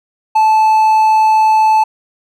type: tone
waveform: triangle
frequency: 872 Hz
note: A5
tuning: 16 cents flat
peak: -5 dBFS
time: 0.35-1.84 s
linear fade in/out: 10 ms
effects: none